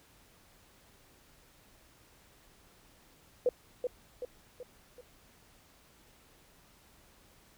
sine tone with echo, 496.4 Hz, B4, 9 cents sharp, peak -23 dBFS, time 3.46-3.49 s, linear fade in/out 2 ms, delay 380 ms, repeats 4, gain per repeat -6 dB, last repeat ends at 5.01 s, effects pink hiss -62 dBFS RMS until 7.57 s

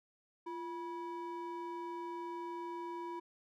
triangle ring-modulated tone, 659.3 Hz, E5, in tune, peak -35 dBFS, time 0.46-3.2 s, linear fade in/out 10 ms, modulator 314 Hz, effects none

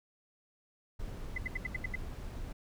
brown noise, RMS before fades -41 dBFS, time 0.99-2.53 s, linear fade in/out 10 ms
sine tone bursts, 2026 Hz, B6, 44 cents sharp, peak -32 dBFS, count 7, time 1.36-1.956 s, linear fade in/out 5 ms, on 20 ms, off 76 ms
effects none

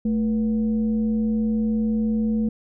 sine tone with frequency modulation, 220 Hz, A3, in tune, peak -19 dBFS, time 0.05-2.49 s, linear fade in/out 5 ms, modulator 263 Hz, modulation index 0.37, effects none

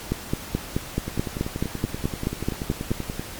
two click trains, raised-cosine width 3 ms, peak -15 / -9 dBFS, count 23 / 14, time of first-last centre 1.08-3.195 / 0.12-2.916 s, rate 10.4 / 4.65 Hz, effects pink hiss -37 dBFS RMS until 3.39 s + MP3 96 kbps

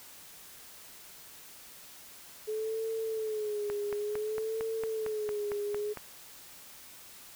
sine tone with vibrato, 428.7 Hz, A4, 45 cents flat, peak -31 dBFS, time 2.47-5.94 s, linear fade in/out 20 ms, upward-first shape sine, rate 0.56 Hz, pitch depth 74 cents each way
click train, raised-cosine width 0.5 ms, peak -24 dBFS, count 11, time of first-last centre 3.7-5.973 s, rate 4.4 Hz
effects white hiss -51 dBFS RMS until 7.35 s

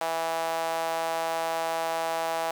sawtooth tone with high-pass filter, 164.1 Hz, E3, 8 cents flat, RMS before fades -29 dBFS, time 0.01-2.51 s, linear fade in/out 0 ms, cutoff 730 Hz, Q 3.9, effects 8-bit

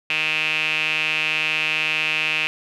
sawtooth tone with band-pass filter, 155.56 Hz, D#3, in tune, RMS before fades -22 dBFS, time 0.1-2.47 s, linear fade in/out 0 ms, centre 2600 Hz, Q 8.4, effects none

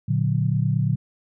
sine chord, Bb augmented, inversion none, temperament just, 116.54 / 145.68 / 182.1 Hz, Bb2 / D3 / F#3, 0 / -14 / -27 cents, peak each -22 / -22 / -26 dBFS, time 0.08-0.96 s, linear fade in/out 10 ms, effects none

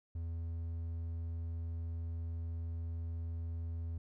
triangle tone, 83.1 Hz, E2, 15 cents sharp, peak -35 dBFS, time 0.15-3.98 s, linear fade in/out 5 ms, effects none

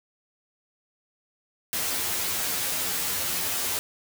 white noise with comb filter, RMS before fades -28 dBFS, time 1.73-3.79 s, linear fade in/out 0 ms, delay 11 ms, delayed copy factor +1, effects none

